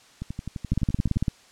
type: two click trains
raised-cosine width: 5 ms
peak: -19 / -10 dBFS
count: 12 / 11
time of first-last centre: 0.22-1.16 / 0.72-1.282 s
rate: 11.7 / 17.8 Hz
effects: white hiss -54 dBFS RMS until 1.51 s + low-pass 7000 Hz 12 dB/octave